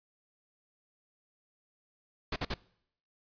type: noise bursts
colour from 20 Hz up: pink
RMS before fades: -33 dBFS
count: 3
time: 2.32-2.541 s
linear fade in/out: 5 ms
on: 41 ms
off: 49 ms
effects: noise-tail reverb RT60 0.7 s tail -23 dB re dry + resampled to 11025 Hz